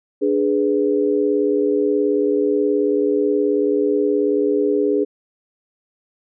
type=chord; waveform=sine; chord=G# diminished; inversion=second; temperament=equal; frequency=293.7 / 415.3 / 493.9 Hz; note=D4 / G#4 / B4; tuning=0 / 0 / 0 cents; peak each=-20 / -17 / -23 dBFS; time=0.21-5.05 s; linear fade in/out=20 ms; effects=none